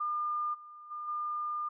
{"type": "tone with level steps", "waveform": "sine", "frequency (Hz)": 1206, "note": "D6", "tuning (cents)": 46, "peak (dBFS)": [-30, -47, -37, -32], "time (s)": [0, 1.69], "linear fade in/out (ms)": 10, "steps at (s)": [0.53, 0.9, 1.07], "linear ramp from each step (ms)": 20, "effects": []}